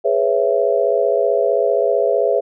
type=chord; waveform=sine; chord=C# minor seventh; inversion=second; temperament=just; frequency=415.8 / 498.9 / 554.4 / 665.2 Hz; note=G#4 / B4 / C#5 / E5; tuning=+2 / +17 / 0 / +16 cents; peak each=-19 dBFS; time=0.04-2.41 s; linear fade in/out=20 ms; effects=none